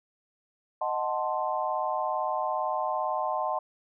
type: chord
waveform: sine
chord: D# diminished seventh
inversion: none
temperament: equal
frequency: 622.3 / 740 / 880 / 1046.5 Hz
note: D#5 / F#5 / A5 / C6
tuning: 0 / 0 / 0 / 0 cents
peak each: -32 dBFS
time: 0.81-3.59 s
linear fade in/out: 5 ms
effects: none